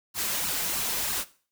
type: noise with flanger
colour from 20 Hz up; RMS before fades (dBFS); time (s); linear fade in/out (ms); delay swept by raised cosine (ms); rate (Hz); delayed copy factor
white; -29; 0.14-1.25; 50; 0.71 to 5.91; 3.1; +0.7
effects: noise-tail reverb RT60 0.4 s tail -17 dB re dry